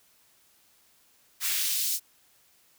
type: noise with high-pass filter sweep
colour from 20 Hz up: white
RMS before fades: -28 dBFS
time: 1.4-2 s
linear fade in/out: 50 ms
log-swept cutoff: 1600 to 5600 Hz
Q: 1
effects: white hiss -63 dBFS RMS until 2.78 s